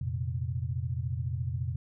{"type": "chord", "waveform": "sine", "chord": "F suspended fourth", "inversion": "none", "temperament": "equal", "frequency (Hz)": [87.31, 116.54, 130.81], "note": ["F2", "Bb2", "C3"], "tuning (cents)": [0, 0, 0], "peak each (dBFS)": -34, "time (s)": [0.01, 1.76], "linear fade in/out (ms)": 5, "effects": []}